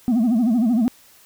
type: tone with vibrato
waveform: sine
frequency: 233.1 Hz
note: A#3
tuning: in tune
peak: -12 dBFS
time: 0.08-0.88 s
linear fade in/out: 0 ms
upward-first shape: sine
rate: 13 Hz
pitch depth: 160 cents each way
effects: tanh soft clip ceiling -14 dBFS + white hiss -51 dBFS RMS until 1.25 s